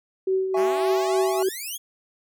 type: tone with tremolo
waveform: sine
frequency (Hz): 379.3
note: F#4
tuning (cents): +43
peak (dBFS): -18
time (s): 0.27-1.49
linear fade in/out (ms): 5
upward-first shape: triangle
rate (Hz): 3.5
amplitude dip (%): 55
type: chord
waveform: triangle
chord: C# minor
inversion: first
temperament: just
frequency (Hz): 665.2 / 831.5 / 1108.7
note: E5 / G#5 / C#6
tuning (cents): +16 / +2 / 0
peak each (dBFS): -25 / -27 / -31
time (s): 0.54-1.43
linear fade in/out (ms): 5
type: exponential sweep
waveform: 5% pulse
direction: up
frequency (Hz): 176.9 to 3409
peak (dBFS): -22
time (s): 0.56-1.78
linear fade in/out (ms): 20
effects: none